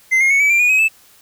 triangle tone with pitch steps, 2068 / 2140 / 2214 / 2291 / 2370 / 2452 / 2537 / 2625 Hz, C7 / C7 / C#7 / D7 / D7 / D#7 / D#7 / E7, -21 / +38 / -3 / -44 / +15 / -26 / +33 / -8 cents, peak -9 dBFS, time 0.11-0.886 s, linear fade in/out 20 ms, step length 97 ms, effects white hiss -49 dBFS RMS until 1.21 s

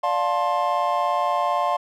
triangle chord, D minor seventh, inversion none, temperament just, 587.3 / 704.8 / 881 / 1057.2 Hz, D5 / F5 / A5 / C6, 0 / +16 / +2 / +18 cents, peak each -25 / -22 / -25 / -22 dBFS, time 0.03-1.77 s, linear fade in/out 10 ms, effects none

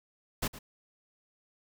pink noise with echo, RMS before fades -31 dBFS, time 0.42-0.48 s, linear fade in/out 10 ms, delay 110 ms, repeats 1, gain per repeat -15 dB, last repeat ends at 0.59 s, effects none

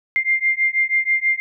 sine beating tone pair, 2100 / 2106.2 Hz, C7 / C7, +6 / +11 cents, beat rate 6.2 Hz, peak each -19 dBFS, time 0.16-1.4 s, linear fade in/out 0 ms, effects none

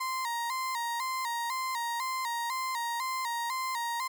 35% pulse tone with vibrato, 987.8 Hz, B5, in tune, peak -29 dBFS, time 0-4.08 s, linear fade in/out 10 ms, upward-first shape square, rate 2 Hz, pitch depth 90 cents each way, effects none

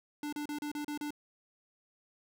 square tone bursts, 295 Hz, D4, 8 cents sharp, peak -36 dBFS, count 7, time 0.23-1.106 s, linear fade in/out 2 ms, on 96 ms, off 34 ms, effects none

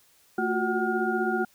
sine tone cluster, 222.8 / 354.8 / 370.3 / 752 / 1423 Hz, A3 / F4 / F#4 / F#5 / F6, +22 / +27 / +1 / +28 / +32 cents, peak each -30 dBFS, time 0.38-1.45 s, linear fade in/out 5 ms, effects white hiss -61 dBFS RMS until 1.54 s

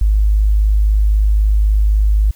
sine tone, 51.91 Hz, G#1, in tune, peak -9 dBFS, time 0.01-2.31 s, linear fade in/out 5 ms, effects white hiss -49 dBFS RMS until 2.35 s

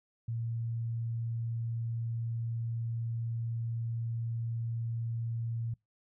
sine tone, 115.5 Hz, A#2, 16 cents flat, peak -32 dBFS, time 0.28-5.74 s, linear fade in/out 5 ms, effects noise-tail reverb RT60 0.2 s tail -26 dB re dry

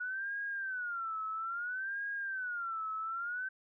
sine tone with vibrato, 1456 Hz, F#6, 28 cents flat, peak -35 dBFS, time 0-3.49 s, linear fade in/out 10 ms, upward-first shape sine, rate 0.6 Hz, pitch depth 200 cents each way, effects none

